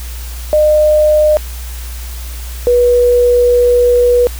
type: tone pair in turn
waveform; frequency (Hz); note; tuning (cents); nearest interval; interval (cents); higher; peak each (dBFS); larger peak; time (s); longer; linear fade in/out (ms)
sine; 608 / 486.8; D#5 / B4; -40 / -25; major third; 385; first; -6; neither; 0.53-1.37 / 2.67-4.27; second; 0
effects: added 60 Hz sine -22 dBFS peak until 4.39 s + white hiss -32 dBFS RMS until 4.39 s